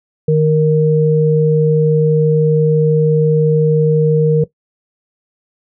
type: tone pair together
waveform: sine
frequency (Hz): 154.32 / 466.2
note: D#3 / A#4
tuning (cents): -14 / 0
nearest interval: octave + perfect fifth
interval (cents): 1914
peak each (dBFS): -11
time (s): 0.28-4.44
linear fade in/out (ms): 5
effects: noise-tail reverb RT60 0.1 s tail -17 dB re dry